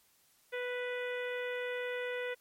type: harmonic tone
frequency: 493.9 Hz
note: B4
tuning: in tune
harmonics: 1 / 2 / 3 / 4 / 5 / 6 / 7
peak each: -36 / -50 / -43 / -42 / -47 / -53 / -53 dBFS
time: 0.52-2.35 s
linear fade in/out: 20 ms
effects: white hiss -68 dBFS RMS until 2.4 s + MP3 64 kbps